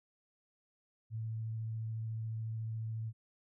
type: tone with vibrato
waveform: sine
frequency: 111.5 Hz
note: A2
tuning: 23 cents sharp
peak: -36 dBFS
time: 1.1-3.13 s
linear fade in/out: 50 ms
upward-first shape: sine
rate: 14 Hz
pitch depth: 12 cents each way
effects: none